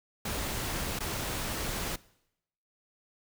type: noise with dropouts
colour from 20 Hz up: pink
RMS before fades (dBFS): -34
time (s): 0.25-1.96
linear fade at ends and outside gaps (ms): 5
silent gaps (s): 0.99-1.004
effects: noise-tail reverb RT60 0.8 s tail -21 dB re dry